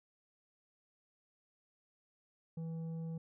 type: tone with tanh clipping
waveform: sine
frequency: 163.5 Hz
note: E3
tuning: 14 cents flat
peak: -40 dBFS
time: 2.57-3.18 s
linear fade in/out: 5 ms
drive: 7 dB
effects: none